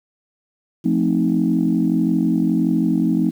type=chord; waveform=sine; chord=F dominant seventh; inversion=none; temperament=equal with one note detuned; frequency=174.61 / 220 / 261.6 / 313.5 Hz; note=F3 / A3 / C4 / Eb4; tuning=0 / 0 / 0 / +13 cents; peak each=-20 dBFS; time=0.84-3.31 s; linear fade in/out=20 ms; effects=tanh soft clip ceiling -6 dBFS + 8-bit